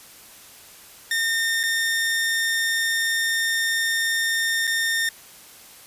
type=tone with dropouts; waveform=sawtooth; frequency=1821 Hz; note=A#6; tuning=41 cents flat; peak=-17 dBFS; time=1.11-5.09 s; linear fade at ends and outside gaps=2 ms; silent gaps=1.632-1.636 / 4.671-4.675 s; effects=white hiss -46 dBFS RMS until 5.86 s + resampled to 32000 Hz